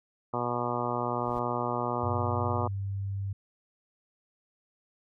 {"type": "harmonic tone", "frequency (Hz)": 121.2, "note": "B2", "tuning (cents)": -32, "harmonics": [1, 2, 3, 4, 5, 6, 7, 8, 9, 10], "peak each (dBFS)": [-37, -37, -37, -37, -37, -37, -37, -37, -37, -37], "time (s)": [0.33, 2.68], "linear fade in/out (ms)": 10}
{"type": "noise with exponential growth", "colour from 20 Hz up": "brown", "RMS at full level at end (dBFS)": -41, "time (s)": [1.05, 1.39], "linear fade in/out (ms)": 0, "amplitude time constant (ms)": 72}
{"type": "tone", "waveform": "sine", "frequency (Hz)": 98.4, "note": "G2", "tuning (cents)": 7, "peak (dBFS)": -30, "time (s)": [2.03, 3.33], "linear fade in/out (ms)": 5}
{"effects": []}